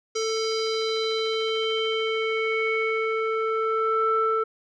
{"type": "tone with low-pass filter sweep", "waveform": "square", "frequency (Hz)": 443.3, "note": "A4", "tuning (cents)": 13, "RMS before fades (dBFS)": -25, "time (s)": [0.15, 4.44], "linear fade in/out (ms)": 10, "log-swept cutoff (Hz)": [5600, 1200], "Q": 4.7, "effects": []}